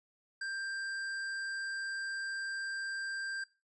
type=tone with hard clipping; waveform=sine; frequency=1583 Hz; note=G6; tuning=17 cents sharp; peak=-38 dBFS; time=0.41-3.44 s; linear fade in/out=5 ms; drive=14 dB; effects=noise-tail reverb RT60 0.3 s tail -20 dB re dry + resampled to 22050 Hz